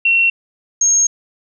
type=tone pair in turn; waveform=sine; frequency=2724 / 6509 Hz; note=F7 / G#8; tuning=-44 / -36 cents; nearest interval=octave + minor third; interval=1508 cents; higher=second; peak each=-10 dBFS; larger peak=neither; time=0.05-0.3 / 0.81-1.07 s; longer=second; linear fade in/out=5 ms; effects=none